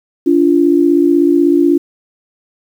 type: tone pair together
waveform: sine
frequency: 288 / 344.2 Hz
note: D4 / F4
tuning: -34 / -25 cents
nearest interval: minor third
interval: 309 cents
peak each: -10 dBFS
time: 0.26-1.78 s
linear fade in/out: 10 ms
effects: 7-bit